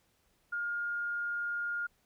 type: tone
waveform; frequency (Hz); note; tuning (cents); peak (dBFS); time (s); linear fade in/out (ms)
sine; 1417; F6; +25; -32; 0.52-1.87; 10
effects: pink hiss -72 dBFS RMS until 2.05 s